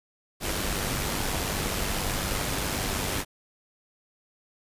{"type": "noise with amplitude modulation", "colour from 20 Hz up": "pink", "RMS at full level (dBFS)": -27, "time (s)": [0.4, 3.25], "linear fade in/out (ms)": 50, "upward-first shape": "sine", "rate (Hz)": 98.5, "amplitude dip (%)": 40, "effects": ["resampled to 32000 Hz"]}